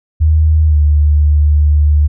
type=tone with pitch glide; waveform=sine; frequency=78.1 to 74.4 Hz; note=D#2 to D2; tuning=+7 to +23 cents; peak=-6 dBFS; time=0.2-2.08 s; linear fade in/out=20 ms; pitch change=-84 cents; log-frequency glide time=0.66-0.77 s; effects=none